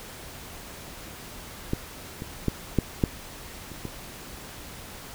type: clicks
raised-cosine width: 3 ms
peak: -11 / -21 / -10 / -7 / -7 / -27 / -20 dBFS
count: 7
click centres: 1.734 / 2.221 / 2.483 / 2.787 / 3.038 / 3.717 / 3.853 s
effects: pink hiss -42 dBFS RMS until 5.14 s